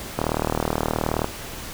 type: click train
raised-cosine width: 1 ms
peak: -7 dBFS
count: 42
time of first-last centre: 0.19-1.244 s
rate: 38.9 Hz
effects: pink hiss -35 dBFS RMS until 1.73 s